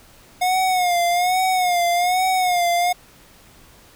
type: tone with vibrato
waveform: square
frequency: 721 Hz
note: F#5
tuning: 45 cents flat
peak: -17 dBFS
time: 0.41-2.93 s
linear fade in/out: 10 ms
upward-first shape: sine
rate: 1.2 Hz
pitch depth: 71 cents each way
effects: pink hiss -49 dBFS RMS until 3.95 s